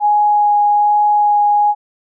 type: tone with vibrato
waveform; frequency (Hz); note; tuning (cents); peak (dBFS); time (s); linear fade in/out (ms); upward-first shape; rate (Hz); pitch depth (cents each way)
sine; 830.6; G#5; 0; -9; 0-1.75; 50; sine; 1.2; 8
effects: none